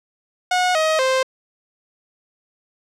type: tone with pitch steps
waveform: sawtooth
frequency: 728 / 631 / 523 Hz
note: F#5 / D#5 / C5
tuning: -28 / +24 / -1 cents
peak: -12 dBFS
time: 0.51-1.23 s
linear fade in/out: 5 ms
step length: 240 ms
effects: low-pass 7000 Hz 12 dB/octave